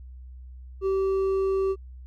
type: tone with hard clipping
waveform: sine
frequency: 385.7 Hz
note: G4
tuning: 28 cents flat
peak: -23 dBFS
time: 0.81-1.76 s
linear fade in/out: 50 ms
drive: 4 dB
effects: added 63 Hz sine -40 dBFS peak until 2.06 s